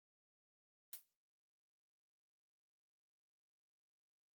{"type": "noise with exponential decay", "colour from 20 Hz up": "blue", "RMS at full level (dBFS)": -43, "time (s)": [0.93, 1.05], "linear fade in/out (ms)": 2, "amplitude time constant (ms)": 24, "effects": ["noise-tail reverb RT60 0.4 s tail -20 dB re dry", "Opus 32 kbps"]}